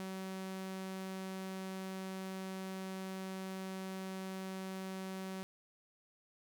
sawtooth tone, 189.6 Hz, F#3, 43 cents sharp, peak -37 dBFS, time 0-5.43 s, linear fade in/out 0 ms, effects none

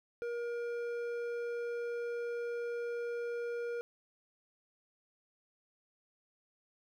sine tone with hard clipping, 474.3 Hz, A#4, 30 cents sharp, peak -37 dBFS, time 0.22-3.81 s, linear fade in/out 0 ms, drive 8 dB, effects none

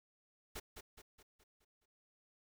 pink noise with echo, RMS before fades -45 dBFS, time 0.55-0.6 s, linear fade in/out 10 ms, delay 210 ms, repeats 6, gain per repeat -6 dB, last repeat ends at 1.86 s, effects none

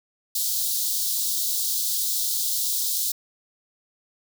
white high-pass noise, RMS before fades -25 dBFS, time 0.35-3.12 s, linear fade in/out 5 ms, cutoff 3600 Hz, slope 48 dB/octave, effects none

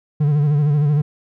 triangle tone with vibrato, 147.1 Hz, D3, 3 cents sharp, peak -11 dBFS, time 0.2-1.02 s, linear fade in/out 10 ms, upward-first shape sine, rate 13 Hz, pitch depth 63 cents each way, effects none

